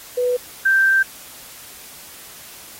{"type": "tone pair in turn", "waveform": "sine", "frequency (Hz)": [493.9, 1568], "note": ["B4", "G6"], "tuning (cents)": [0, 0], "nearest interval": "octave + minor sixth", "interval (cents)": 2000, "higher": "second", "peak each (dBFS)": [-16, -12], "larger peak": "second", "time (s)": [[0.17, 0.37], [0.65, 1.03]], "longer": "second", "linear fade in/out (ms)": 10, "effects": ["white hiss -40 dBFS RMS until 2.79 s", "AAC 48 kbps"]}